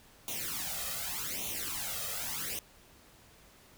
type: noise with flanger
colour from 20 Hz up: white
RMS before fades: -37 dBFS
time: 0.28-2.59 s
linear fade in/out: 0 ms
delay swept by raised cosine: 0.3 to 1.6 ms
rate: 0.85 Hz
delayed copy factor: +0.85
effects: pink hiss -59 dBFS RMS until 3.77 s